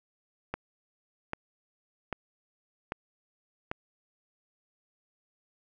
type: click train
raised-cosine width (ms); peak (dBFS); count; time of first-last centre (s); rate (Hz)
0.5; -17; 5; 0.54-3.715; 1.26
effects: none